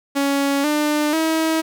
sawtooth tone with pitch steps, 279.2 / 299.2 / 320.7 Hz, C#4 / D4 / E4, +13 / +32 / -48 cents, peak -13 dBFS, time 0.15-1.62 s, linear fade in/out 20 ms, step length 490 ms, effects none

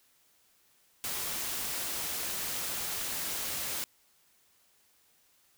white noise, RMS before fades -35 dBFS, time 1.04-3.84 s, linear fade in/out 0 ms, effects white hiss -67 dBFS RMS until 5.57 s

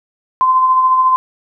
sine tone with tremolo, 1033 Hz, C6, 22 cents flat, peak -7 dBFS, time 0.41-1.16 s, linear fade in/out 0 ms, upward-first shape sine, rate 14 Hz, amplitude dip 35%, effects none

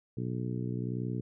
harmonic tone, 61.3 Hz, B1, 12 cents flat, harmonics 2 / 3 / 4 / 5 / 6 / 7, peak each -34 / -38 / -40 / -42 / -44 / -45 dBFS, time 0.17-1.21 s, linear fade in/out 5 ms, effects none

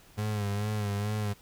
35% pulse tone with vibrato, 103.83 Hz, G#2, in tune, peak -27 dBFS, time 0.17-1.34 s, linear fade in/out 20 ms, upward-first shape sine, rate 2.3 Hz, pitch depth 53 cents each way, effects pink hiss -57 dBFS RMS until 1.41 s

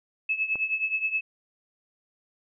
sine tone with tremolo, 2598 Hz, E7, 26 cents flat, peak -21 dBFS, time 0.29-1.21 s, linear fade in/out 5 ms, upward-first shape triangle, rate 9.5 Hz, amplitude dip 85%
click, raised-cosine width 1 ms, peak -26 dBFS, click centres 0.556 s
effects none

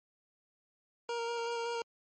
25% pulse tone with vibrato, 467.8 Hz, A#4, 6 cents sharp, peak -30 dBFS, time 1.09-1.82 s, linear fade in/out 2 ms, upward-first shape square, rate 5.3 Hz, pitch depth 13 cents each way, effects low-pass 7000 Hz 12 dB/octave + MP3 32 kbps

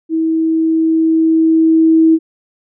sine tone with level ramp, 322.6 Hz, E4, 37 cents flat, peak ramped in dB -12 to -5 dBFS, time 0.09-2.19 s, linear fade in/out 50 ms, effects none

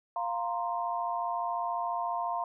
sine chord, F suspended fourth, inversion none, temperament equal, 698.5 / 932.3 / 1046.5 Hz, F5 / Bb5 / C6, 0 / 0 / 0 cents, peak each -33 / -34 / -35 dBFS, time 0.16-2.44 s, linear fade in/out 2 ms, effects none

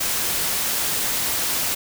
white noise, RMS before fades -23 dBFS, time 0-1.75 s, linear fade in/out 10 ms, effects none

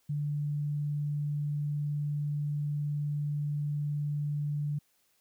sine tone, 146.83 Hz, D3, in tune, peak -29 dBFS, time 0.09-4.79 s, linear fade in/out 10 ms, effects white hiss -71 dBFS RMS until 5.2 s

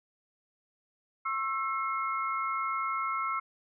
sine tone cluster, 1083 / 1324 / 2155 Hz, C#6 / E6 / C#7, -41 / +7 / -49 cents, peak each -34 / -31 / -38 dBFS, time 1.25-3.4 s, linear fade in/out 10 ms, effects none

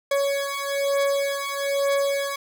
40% pulse beating tone pair, 558 / 559.1 Hz, C#5 / C#5, +11 / +15 cents, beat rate 1.1 Hz, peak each -24 dBFS, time 0.11-2.36 s, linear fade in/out 5 ms, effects none

